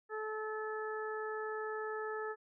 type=harmonic tone; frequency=432.9 Hz; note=A4; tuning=28 cents flat; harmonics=1 / 2 / 3 / 4; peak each=-39 / -46 / -44 / -45 dBFS; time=0.09-2.36 s; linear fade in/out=50 ms; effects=none